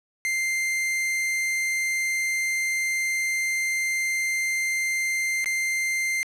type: tone with dropouts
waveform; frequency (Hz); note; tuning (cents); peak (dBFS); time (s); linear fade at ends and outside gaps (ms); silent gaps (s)
45% pulse; 2093; C7; 0; -23; 0.25-6.23; 0; 5.444-5.459
effects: low-pass 11000 Hz 12 dB/octave